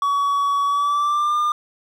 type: tone with pitch glide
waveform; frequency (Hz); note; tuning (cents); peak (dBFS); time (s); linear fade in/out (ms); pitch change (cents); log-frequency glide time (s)
triangle; 1130 to 1204.1; C#6 to D6; +33 to +43; -15; 0.02-1.52; 2; +110; 0.65-1.38
effects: none